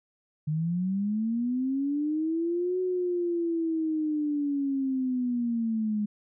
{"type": "linear two-way sweep", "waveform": "sine", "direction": "up then down", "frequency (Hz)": [149.2, 370, 206.8], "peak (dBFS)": -25, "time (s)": [0.47, 6.06], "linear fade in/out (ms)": 10, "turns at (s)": 2.8, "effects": []}